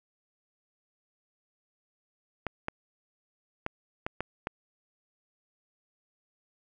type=clicks; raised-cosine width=0.5 ms; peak=-16 dBFS; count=6; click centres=2.467 / 2.684 / 3.664 / 4.065 / 4.206 / 4.471 s; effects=none